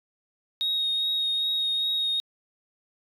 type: tone with vibrato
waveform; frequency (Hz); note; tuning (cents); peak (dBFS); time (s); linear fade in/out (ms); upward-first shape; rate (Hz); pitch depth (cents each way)
sine; 3747; A#7; +8; -22; 0.61-2.2; 0; triangle; 2.5; 18
effects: tanh soft clip ceiling -20 dBFS